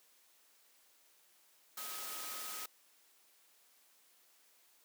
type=tone in noise; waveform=sine; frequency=1266 Hz; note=D#6; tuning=30 cents sharp; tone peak=-51 dBFS; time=1.77-2.66 s; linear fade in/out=5 ms; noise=white; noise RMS=-44 dBFS; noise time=1.77-2.66 s; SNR=-10 dB; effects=white hiss -68 dBFS RMS until 4.84 s + high-pass 300 Hz 12 dB/octave